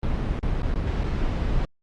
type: noise with dropouts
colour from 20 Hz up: brown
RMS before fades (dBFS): -24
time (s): 0.03-1.65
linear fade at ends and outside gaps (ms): 1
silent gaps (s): 0.391-0.429 / 0.621-0.631 / 0.741-0.757 / 1.036-1.04
effects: low-pass 4000 Hz 12 dB/octave + Opus 32 kbps